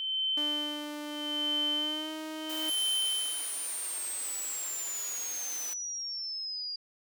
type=tone with tremolo; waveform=sine; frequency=3081 Hz; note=G7; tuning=31 cents flat; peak=-27 dBFS; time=0-3.65 s; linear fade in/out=0 ms; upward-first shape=sine; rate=0.77 Hz; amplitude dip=95%
type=tone with pitch glide; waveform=sawtooth; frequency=296.8 to 312.8 Hz; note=D4 to D#4; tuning=+18 to +9 cents; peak=-33 dBFS; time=0.37-2.7 s; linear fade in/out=5 ms; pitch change=+91 cents; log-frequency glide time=1.74-2.1 s
type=high-pass noise; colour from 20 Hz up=white; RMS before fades=-42 dBFS; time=2.49-5.74 s; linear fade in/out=10 ms; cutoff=260 Hz; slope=48 dB/octave
type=exponential sweep; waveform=sine; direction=down; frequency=11175 to 4800 Hz; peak=-34 dBFS; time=2.68-6.76 s; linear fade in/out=5 ms
effects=none